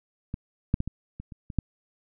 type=clicks; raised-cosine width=5 ms; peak=-19 / -9 / -15 / -19 / -25 / -29 / -25 / -11 dBFS; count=8; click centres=0.341 / 0.741 / 0.804 / 0.876 / 1.2 / 1.322 / 1.502 / 1.587 s; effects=none